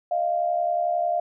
sine tone pair together, 622.3 / 693.4 Hz, D#5 / F5, 0 / -13 cents, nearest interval major second, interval 187 cents, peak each -27 / -22 dBFS, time 0.11-1.2 s, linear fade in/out 5 ms, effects none

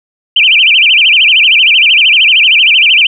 sine tone with vibrato, 2710 Hz, E7, 47 cents sharp, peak -3 dBFS, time 0.36-3.07 s, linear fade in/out 5 ms, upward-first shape sine, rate 13 Hz, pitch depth 260 cents each way, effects none

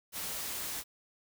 white noise, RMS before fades -38 dBFS, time 0.12-0.84 s, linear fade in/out 50 ms, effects none

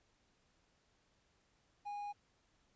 triangle tone, 821 Hz, G#5, 20 cents flat, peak -39 dBFS, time 1.85-2.13 s, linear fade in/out 20 ms, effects pink hiss -75 dBFS RMS until 2.75 s + resampled to 16000 Hz

